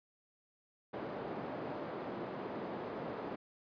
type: band-pass noise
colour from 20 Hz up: white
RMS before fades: -42 dBFS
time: 0.93-3.36 s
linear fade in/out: 10 ms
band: 180 to 630 Hz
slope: 12 dB/octave
effects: resampled to 11025 Hz